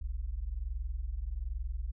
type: tone pair together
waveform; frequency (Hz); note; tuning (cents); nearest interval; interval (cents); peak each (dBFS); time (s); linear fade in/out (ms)
sine; 42.77 / 64; F1 / C2; -35 / -38; perfect fifth; 697; -36 / -36; 0.01-1.92; 10
effects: none